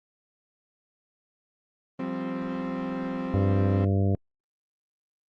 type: chord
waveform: 35% pulse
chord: F suspended second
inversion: none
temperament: equal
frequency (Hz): 174.61 / 196 / 261.6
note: F3 / G3 / C4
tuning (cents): 0 / 0 / 0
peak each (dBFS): -35 / -34 / -29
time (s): 1.99-3.85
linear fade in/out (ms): 5
type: harmonic tone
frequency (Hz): 98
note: G2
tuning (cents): 0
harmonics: 1 / 2 / 3 / 4 / 5 / 6 / 7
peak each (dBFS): -22 / -28 / -32 / -34 / -36 / -38 / -39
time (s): 3.34-4.15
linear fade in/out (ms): 0
effects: low-pass 2000 Hz 12 dB/octave + Opus 24 kbps